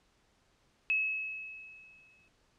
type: tone with exponential decay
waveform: sine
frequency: 2580 Hz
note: E7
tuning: 38 cents flat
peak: -25 dBFS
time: 0.9-2.28 s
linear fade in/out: 0 ms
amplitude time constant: 300 ms
effects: pink hiss -70 dBFS RMS until 2.58 s + low-pass 7000 Hz 12 dB/octave